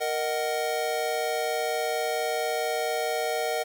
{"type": "chord", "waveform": "square", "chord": "D# minor", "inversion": "second", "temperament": "just", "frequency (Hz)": [466.7, 622.3, 746.7], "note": ["A#4", "D#5", "F#5"], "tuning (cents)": [2, 0, 16], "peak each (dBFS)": -31, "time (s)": [0, 3.64], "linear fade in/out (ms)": 20, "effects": ["9-bit"]}